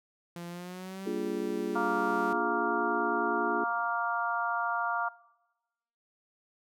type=tone with pitch glide; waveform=sawtooth; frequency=172.4 to 194.63 Hz; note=F3 to G3; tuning=-22 to -12 cents; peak=-35 dBFS; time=0.36-2.33 s; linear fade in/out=2 ms; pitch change=+210 cents; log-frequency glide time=0.48-1.06 s
type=chord; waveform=sine; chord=Bb dominant seventh; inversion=none; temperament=just; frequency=233.1 / 291.4 / 349.6 / 419.5 Hz; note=Bb3 / D4 / F4 / Ab4; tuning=0 / -13 / +2 / +17 cents; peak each=-38 / -37 / -34 / -35 dBFS; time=1.06-3.64 s; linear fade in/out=5 ms
type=harmonic tone; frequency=233.6 Hz; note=A#3; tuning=4 cents sharp; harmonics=3 / 4 / 5 / 6; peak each=-34 / -34 / -34 / -34 dBFS; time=1.75-5.09 s; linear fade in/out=10 ms
effects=noise-tail reverb RT60 1.0 s tail -20 dB re dry